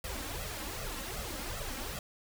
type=noise with flanger; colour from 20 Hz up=pink; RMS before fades=-39 dBFS; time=0.04-1.99 s; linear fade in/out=2 ms; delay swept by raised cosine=1.5 to 3.8 ms; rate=2.6 Hz; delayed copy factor=+0.85; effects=none